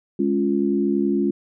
sine chord, Db major, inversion second, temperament equal, 207.7 / 277.2 / 349.2 Hz, Ab3 / Db4 / F4, 0 / 0 / 0 cents, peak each -22 dBFS, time 0.19-1.31 s, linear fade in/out 5 ms, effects none

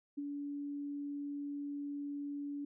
sine tone with ADSR envelope, 286.5 Hz, D4, 43 cents flat, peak -35 dBFS, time 0.17-2.65 s, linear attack 15 ms, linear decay 22 ms, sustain -3 dB, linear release 5 ms, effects none

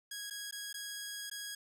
10% pulse tone with dropouts, 1653 Hz, G#6, 9 cents flat, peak -32 dBFS, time 0.11-1.55 s, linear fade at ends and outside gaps 5 ms, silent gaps 0.3-0.307 / 0.511-0.524 / 0.729-0.741 / 1.299-1.313 s, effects none

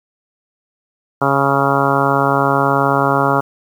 harmonic tone, 138.59 Hz, C#3, in tune, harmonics 1 / 2 / 3 / 4 / 5 / 6 / 7 / 8 / 9 / 10, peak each -21 / -21 / -21 / -21 / -21 / -21 / -21 / -21 / -21 / -21 dBFS, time 1.21-3.41 s, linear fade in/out 10 ms, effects 7-bit

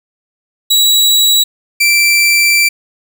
sawtooth tone pair in turn, 3896 / 2343 Hz, B7 / D7, -24 / -5 cents, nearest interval major sixth, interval 881 cents, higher first, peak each -4 dBFS, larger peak neither, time 0.7-1.44 / 1.8-2.69 s, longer second, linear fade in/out 10 ms, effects none

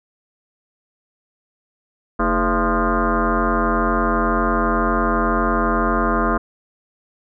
sine tone with frequency modulation, 500 Hz, B4, 21 cents sharp, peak -15 dBFS, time 2.19-6.38 s, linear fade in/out 10 ms, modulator 182 Hz, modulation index 4.9, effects none

